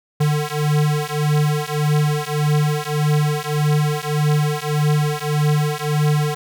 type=beating tone pair; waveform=square; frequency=148.7 / 150.4 Hz; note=D3 / D3; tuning=+22 / +42 cents; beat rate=1.7 Hz; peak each=-20 dBFS; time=0.2-6.35 s; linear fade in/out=10 ms; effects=none